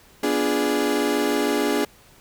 35% pulse chord, B diminished seventh, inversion none, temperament equal, 246.9 / 293.7 / 349.2 / 415.3 Hz, B3 / D4 / F4 / Ab4, 0 / 0 / 0 / 0 cents, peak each -26 / -22 / -27 / -22 dBFS, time 0.23-1.85 s, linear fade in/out 5 ms, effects pink hiss -52 dBFS RMS until 2.2 s

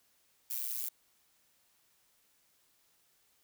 violet noise with amplitude modulation, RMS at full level -33 dBFS, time 0.5-0.89 s, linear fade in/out 5 ms, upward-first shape sine, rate 121 Hz, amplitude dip 100%, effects white hiss -71 dBFS RMS until 3.43 s

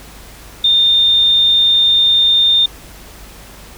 sine tone, 3625 Hz, A#7, 49 cents flat, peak -8 dBFS, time 0.64-2.66 s, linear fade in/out 5 ms, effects added 50 Hz sine -39 dBFS peak until 3.77 s + pink hiss -38 dBFS RMS until 3.77 s

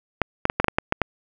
clicks, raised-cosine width 0.5 ms, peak -3 dBFS, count 9, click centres 0.217 / 0.454 / 0.499 / 0.6 / 0.644 / 0.683 / 0.785 / 0.924 / 1.017 s, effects none

